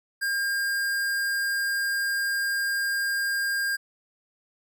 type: tone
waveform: square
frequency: 1608 Hz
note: G6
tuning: 44 cents sharp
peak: -25 dBFS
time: 0.21-3.77 s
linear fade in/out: 20 ms
effects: none